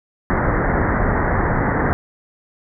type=low-pass noise; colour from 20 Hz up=pink; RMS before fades=-18 dBFS; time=0.3-1.93 s; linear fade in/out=0 ms; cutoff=2000 Hz; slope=96 dB/octave; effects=none